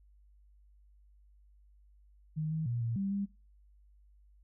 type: tone with pitch steps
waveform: sine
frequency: 155.4 / 158.6 / 119.2 / 115.7 / 196.3 / 199.6 Hz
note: D#3 / D#3 / A#2 / A#2 / G3 / G3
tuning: -2 / +33 / +39 / -13 / +3 / +32 cents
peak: -31 dBFS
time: 2.36-3.26 s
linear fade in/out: 20 ms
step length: 150 ms
effects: noise-tail reverb RT60 0.3 s tail -22 dB re dry + added 50 Hz sine -59 dBFS peak until 4.43 s